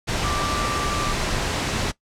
sine tone in noise, 1174 Hz, D6, 1 cent flat, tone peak -26 dBFS, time 0.23-1.14 s, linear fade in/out 20 ms, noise pink, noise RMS -24 dBFS, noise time 0.07-1.92 s, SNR -5 dB, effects noise-tail reverb RT60 0.1 s tail -18 dB re dry + low-pass 7000 Hz 12 dB/octave

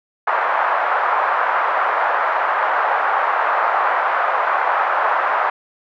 white band-pass noise, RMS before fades -18 dBFS, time 0.27-5.5 s, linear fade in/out 5 ms, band 650 to 1400 Hz, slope 24 dB/octave, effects none

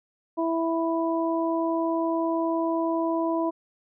harmonic tone, 329.6 Hz, E4, in tune, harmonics 1 / 2 / 3, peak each -25 / -28 / -30 dBFS, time 0.37-3.51 s, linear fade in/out 20 ms, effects none

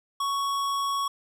sine tone with hard clipping, 1113 Hz, C#6, 7 cents sharp, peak -27 dBFS, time 0.2-1.08 s, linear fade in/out 5 ms, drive 16 dB, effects none

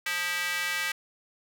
square tone with high-pass filter, 177.1 Hz, F3, 24 cents sharp, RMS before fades -30 dBFS, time 0.06-0.92 s, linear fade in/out 5 ms, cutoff 1900 Hz, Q 2.3, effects none

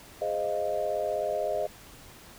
sine chord, F minor seventh, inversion first, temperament equal, 415.3 / 523.3 / 622.3 / 698.5 Hz, Ab4 / C5 / Eb5 / F5, 0 / 0 / 0 / 0 cents, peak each -35 / -34 / -29 / -34 dBFS, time 0.21-1.67 s, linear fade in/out 10 ms, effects pink hiss -50 dBFS RMS until 2.38 s

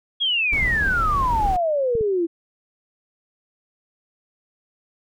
sine exponential sweep, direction down, 3350 to 326.2 Hz, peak -18 dBFS, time 0.2-2.27 s, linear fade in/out 20 ms
brown noise, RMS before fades -26 dBFS, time 0.52-1.57 s, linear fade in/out 10 ms
clicks, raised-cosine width 5 ms, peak -19 dBFS, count 3, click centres 0.627 / 1.953 / 2.01 s
effects none

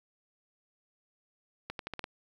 accelerating click train, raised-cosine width 0.3 ms, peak -21 dBFS, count 6, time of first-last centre 1.7-2.041 s, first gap 92 ms, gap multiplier 0.85, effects 9-bit

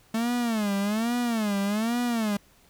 45% pulse tone with vibrato, 219.7 Hz, A3, 2 cents flat, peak -24 dBFS, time 0.14-2.37 s, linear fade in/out 5 ms, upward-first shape sine, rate 1.2 Hz, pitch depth 180 cents each way, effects pink hiss -59 dBFS RMS until 2.69 s

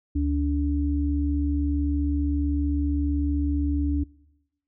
sine tone pair together, 72.98 / 288.5 Hz, D2 / D4, -10 / -31 cents, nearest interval 2 octaves, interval 2379 cents, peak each -23 / -25 dBFS, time 0.15-4.04 s, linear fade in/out 10 ms, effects noise-tail reverb RT60 1.0 s tail -24 dB re dry

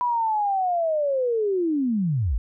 sine linear sweep, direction down, 992 to 45.13 Hz, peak -20 dBFS, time 0.01-2.38 s, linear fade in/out 0 ms, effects none

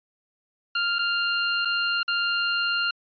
20% pulse tone with dropouts, 1396.9 Hz, F6, in tune, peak -17 dBFS, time 0.75-2.91 s, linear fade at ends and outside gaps 5 ms, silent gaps 0.986-0.99 / 1.65-1.654 / 2.031-2.079 s, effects resampled to 11025 Hz

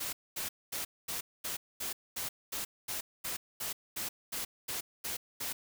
white noise bursts, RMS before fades -37 dBFS, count 16, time 0-5.53 s, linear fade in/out 10 ms, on 130 ms, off 230 ms, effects none

